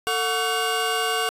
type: tone cluster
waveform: square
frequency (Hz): 447.5 / 729 / 1129 / 1518 / 2827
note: A4 / F#5 / C#6 / F#6 / F7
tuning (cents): +29 / -26 / +31 / +44 / +20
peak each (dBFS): -29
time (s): 0.07-1.29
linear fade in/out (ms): 0
effects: resampled to 32000 Hz